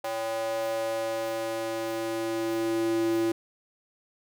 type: tone with high-pass filter sweep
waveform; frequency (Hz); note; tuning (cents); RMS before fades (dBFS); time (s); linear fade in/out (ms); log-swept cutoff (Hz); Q
square; 112.7; A2; +42; -29; 0.04-3.32; 5; 640 to 320; 4
effects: none